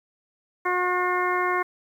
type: harmonic tone with a mistuned harmonic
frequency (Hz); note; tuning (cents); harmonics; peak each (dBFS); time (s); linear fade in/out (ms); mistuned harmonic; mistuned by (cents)
361.2; F#4; -42; 1 / 2 / 3 / 4 / 5 / 6; -27 / -30 / -25 / -31 / -31 / -31; 0.65-1.63; 10; 6; -30
effects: 9-bit